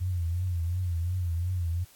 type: tone with vibrato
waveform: sine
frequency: 87.6 Hz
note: F2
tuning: 6 cents sharp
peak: -26 dBFS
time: 0-1.85 s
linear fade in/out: 20 ms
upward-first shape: triangle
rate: 2.8 Hz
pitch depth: 110 cents each way
effects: white hiss -57 dBFS RMS until 1.95 s + AAC 64 kbps